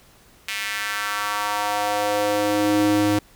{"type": "tone with high-pass filter sweep", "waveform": "square", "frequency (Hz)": 103.6, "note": "G#2", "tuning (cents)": -4, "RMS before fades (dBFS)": -22, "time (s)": [0.48, 3.19], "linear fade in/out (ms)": 5, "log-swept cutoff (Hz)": [2300, 220], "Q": 2.2, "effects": ["pink hiss -53 dBFS RMS until 3.35 s"]}